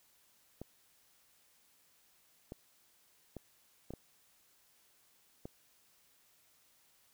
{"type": "clicks", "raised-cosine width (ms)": 2, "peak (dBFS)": -30, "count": 6, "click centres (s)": [0.616, 2.521, 3.367, 3.906, 3.937, 5.455], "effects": ["white hiss -69 dBFS RMS until 7.13 s"]}